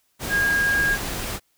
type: tone in noise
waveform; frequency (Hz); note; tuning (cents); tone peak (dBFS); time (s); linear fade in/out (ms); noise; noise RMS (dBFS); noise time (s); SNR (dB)
sine; 1630; G#6; -33; -18; 0.29-0.98; 50; pink; -29; 0.19-1.4; +8
effects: white hiss -67 dBFS RMS until 1.57 s